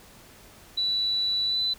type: tone with pitch glide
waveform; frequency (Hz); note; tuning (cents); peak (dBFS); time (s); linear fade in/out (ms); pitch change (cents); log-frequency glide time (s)
sine; 3951 to 3999; B7 to B7; 0 to +21; -23; 0.77-1.74; 10; +21; 1.46-1.6
effects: pink hiss -51 dBFS RMS until 1.78 s

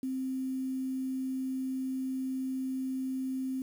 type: tone with quantisation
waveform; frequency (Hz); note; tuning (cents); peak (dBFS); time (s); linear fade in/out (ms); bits
sine; 261.9; C4; +2; -31; 0.03-3.62; 2; 9
effects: none

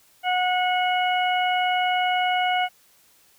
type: harmonic tone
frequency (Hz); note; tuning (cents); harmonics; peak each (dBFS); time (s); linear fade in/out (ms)
730; F#5; -24; 1 / 2 / 3 / 4; -21 / -29 / -28 / -29; 0.23-2.69; 50
effects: white hiss -58 dBFS RMS until 3.38 s

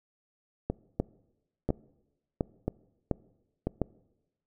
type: two click trains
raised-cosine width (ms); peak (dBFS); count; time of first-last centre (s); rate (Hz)
2; -13 / -15; 5 / 4; 1-3.817 / 0.7-3.67; 1.42 / 1.01
effects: noise-tail reverb RT60 1.0 s tail -23 dB re dry

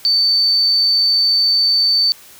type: tone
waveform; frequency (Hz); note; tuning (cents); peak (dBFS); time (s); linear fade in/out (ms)
sine; 4547; C#8; +43; -11; 0.05-2.12; 0
effects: white hiss -42 dBFS RMS until 2.39 s

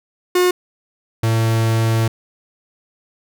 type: tone pair in turn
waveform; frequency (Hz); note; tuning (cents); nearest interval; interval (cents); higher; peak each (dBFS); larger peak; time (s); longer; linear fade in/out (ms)
45% pulse; 360.8 / 112.76; F#4 / A2; -44 / +43; octave + minor sixth; 2013; first; -12 / -14; first; 0.35-0.51 / 1.23-2.08; second; 5
effects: none

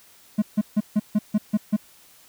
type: tone bursts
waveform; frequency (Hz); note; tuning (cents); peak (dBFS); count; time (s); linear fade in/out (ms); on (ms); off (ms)
triangle; 211; G#3; +28; -14; 8; 0.38-1.766; 10; 42; 150
effects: white hiss -53 dBFS RMS until 2.28 s

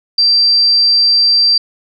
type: tone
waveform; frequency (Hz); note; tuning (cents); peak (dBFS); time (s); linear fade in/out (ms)
sine; 4700; D8; +1; -7; 0.18-1.58; 5
effects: none

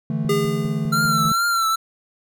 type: chord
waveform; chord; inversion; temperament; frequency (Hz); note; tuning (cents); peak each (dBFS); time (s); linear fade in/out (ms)
triangle; D suspended second; none; equal; 146.83 / 164.81 / 220; D3 / E3 / A3; 0 / 0 / 0; -23; 0.1-1.32; 2
type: click train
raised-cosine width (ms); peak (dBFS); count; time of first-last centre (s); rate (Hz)
3; -22; 6; 0.25-1.254; 4.98
type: tone with exponential decay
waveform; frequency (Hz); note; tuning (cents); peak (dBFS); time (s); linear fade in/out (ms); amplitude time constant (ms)
square; 405.8; G#4; -40; -17; 0.29-1.35; 5; 230
type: tone with vibrato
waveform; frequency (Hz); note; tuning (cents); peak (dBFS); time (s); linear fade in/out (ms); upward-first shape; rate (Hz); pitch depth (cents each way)
square; 1358; F6; -49; -18; 0.92-1.76; 10; triangle; 2.3; 62
effects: none

